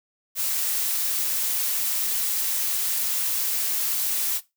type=noise; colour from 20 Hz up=blue; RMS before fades=-25 dBFS; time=0.35-4.41 s; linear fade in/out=50 ms; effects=noise-tail reverb RT60 0.2 s tail -17 dB re dry